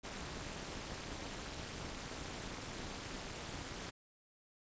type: noise with amplitude modulation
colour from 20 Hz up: pink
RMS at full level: -41 dBFS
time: 0.03-3.91 s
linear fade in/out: 20 ms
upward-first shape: sine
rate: 228 Hz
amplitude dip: 95%
effects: resampled to 16000 Hz